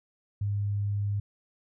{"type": "tone", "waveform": "sine", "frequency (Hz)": 101.8, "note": "G#2", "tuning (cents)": -34, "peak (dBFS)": -26, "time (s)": [0.41, 1.2], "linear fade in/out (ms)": 5, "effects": []}